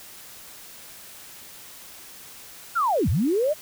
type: linear two-way sweep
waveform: sine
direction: down then up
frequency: 1461 to 67.9 to 634 Hz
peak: -19 dBFS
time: 2.75-3.54 s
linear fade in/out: 20 ms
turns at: 3.09 s
effects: white hiss -44 dBFS RMS until 3.61 s